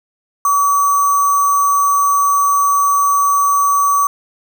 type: tone with sample-and-hold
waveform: sine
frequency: 1138 Hz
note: C#6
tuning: 45 cents sharp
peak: -10 dBFS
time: 0.45-4.07 s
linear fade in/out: 2 ms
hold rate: 7350 Hz
effects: none